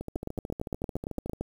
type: two click trains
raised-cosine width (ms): 2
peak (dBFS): -22 / -18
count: 19 / 12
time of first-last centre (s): 0.01-1.334 / 0.16-1.41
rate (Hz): 13.6 / 8.8
effects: 8-bit